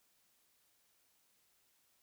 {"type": "silence", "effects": ["white hiss -74 dBFS RMS until 2.02 s"]}